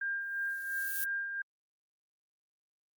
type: tone with tremolo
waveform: sine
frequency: 1600 Hz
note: G6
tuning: 35 cents sharp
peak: -31 dBFS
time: 0.01-1.42 s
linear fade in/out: 5 ms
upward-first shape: sine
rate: 2.9 Hz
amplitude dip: 45%
type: noise with exponential growth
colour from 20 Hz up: violet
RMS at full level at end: -32 dBFS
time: 0.21-1.04 s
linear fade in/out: 0 ms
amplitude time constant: 180 ms
effects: Opus 48 kbps